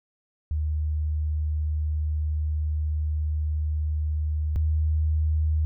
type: tone pair in turn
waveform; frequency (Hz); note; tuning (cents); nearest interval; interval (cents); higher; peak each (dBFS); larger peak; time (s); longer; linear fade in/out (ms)
sine; 76.4 / 77.56; D#2 / D#2; -31 / -5; unison; 26; second; -23 / -20; second; 0.51-4.56 / 4.56-5.65; first; 0
effects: none